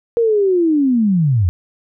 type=linear sweep; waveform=sine; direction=down; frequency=474.7 to 80.3 Hz; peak=-11 dBFS; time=0.17-1.49 s; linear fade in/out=0 ms; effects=none